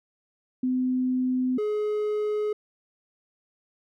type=tone pair in turn; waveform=sine / triangle; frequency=254.8 / 422 Hz; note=C4 / G#4; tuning=-46 / +28 cents; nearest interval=major sixth; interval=874 cents; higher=second; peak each=-22 dBFS; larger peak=neither; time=0.63-1.58 / 1.58-2.53 s; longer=neither; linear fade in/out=5 ms; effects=none